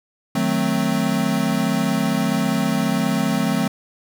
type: chord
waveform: square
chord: D# diminished seventh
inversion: none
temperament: equal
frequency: 155.56 / 185 / 220 / 261.6 Hz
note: D#3 / F#3 / A3 / C4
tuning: 0 / 0 / 0 / 0 cents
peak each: -27 / -24 / -23 / -24 dBFS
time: 0.35-3.68 s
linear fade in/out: 5 ms
effects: none